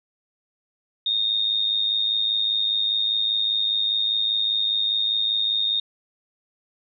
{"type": "tone with amplitude modulation", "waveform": "sine", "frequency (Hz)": 3687, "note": "A#7", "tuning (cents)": -20, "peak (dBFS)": -17, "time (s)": [1.06, 5.8], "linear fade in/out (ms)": 5, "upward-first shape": "sine", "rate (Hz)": 105, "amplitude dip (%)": 60, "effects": []}